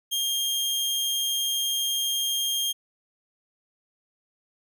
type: tone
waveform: sawtooth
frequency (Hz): 3216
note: G7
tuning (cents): +44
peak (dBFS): -21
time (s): 0.11-2.73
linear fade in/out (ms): 20
effects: none